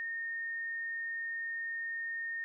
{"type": "tone", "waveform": "sine", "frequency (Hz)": 1836, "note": "A#6", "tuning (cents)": -27, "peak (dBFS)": -35, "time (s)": [0, 2.44], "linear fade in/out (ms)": 0, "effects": []}